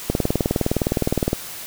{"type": "click train", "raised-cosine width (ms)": 2, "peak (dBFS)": -5, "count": 25, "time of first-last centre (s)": [0.1, 1.331], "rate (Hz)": 19.5, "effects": ["white hiss -34 dBFS RMS until 1.66 s"]}